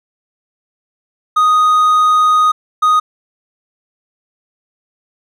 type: tone bursts at uneven times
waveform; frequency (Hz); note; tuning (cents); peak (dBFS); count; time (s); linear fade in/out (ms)
triangle; 1244.5; D#6; 0; -6; 2; 1.36-2.52 / 2.82-3; 10
effects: none